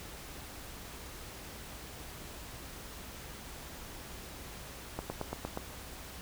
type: slowing click train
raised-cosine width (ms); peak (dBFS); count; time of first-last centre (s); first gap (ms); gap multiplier
1; -21; 6; 4.99-5.574; 110; 1.03
effects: added 60 Hz sine -52 dBFS peak until 6.21 s + pink hiss -47 dBFS RMS until 6.21 s